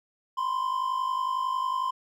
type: tone pair together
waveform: triangle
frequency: 995.5 / 1046.5 Hz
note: B5 / C6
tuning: +14 / 0 cents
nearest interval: minor second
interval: 86 cents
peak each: -30 / -25 dBFS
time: 0.37-1.91 s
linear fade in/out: 10 ms
effects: none